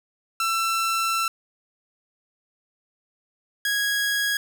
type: tone pair in turn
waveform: sawtooth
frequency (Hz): 1340 / 1654.2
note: E6 / G#6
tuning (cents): +28 / -7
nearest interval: major third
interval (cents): 365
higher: second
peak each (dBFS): -18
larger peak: neither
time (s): 0.4-1.28 / 3.65-4.37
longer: first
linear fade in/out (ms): 2
effects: none